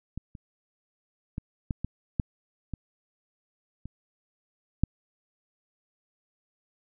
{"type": "clicks", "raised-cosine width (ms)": 5, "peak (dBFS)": [-22, -30, -20, -16, -18, -12, -21, -26, -9], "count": 9, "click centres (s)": [0.176, 0.352, 1.381, 1.708, 1.846, 2.198, 2.737, 3.856, 4.836], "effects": []}